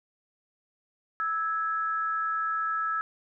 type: tone pair together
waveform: sine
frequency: 1312.4 / 1661.2 Hz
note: E6 / G#6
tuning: -8 / 0 cents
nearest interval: major third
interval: 408 cents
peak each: -27 / -33 dBFS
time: 1.2-3.01 s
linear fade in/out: 0 ms
effects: none